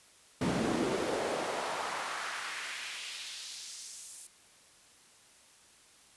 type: noise with high-pass filter sweep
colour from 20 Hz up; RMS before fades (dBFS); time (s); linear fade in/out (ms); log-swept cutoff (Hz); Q
brown; -36; 0.41-4.27; 5; 210 to 9200; 1.5
effects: white hiss -60 dBFS RMS until 6.16 s + resampled to 24000 Hz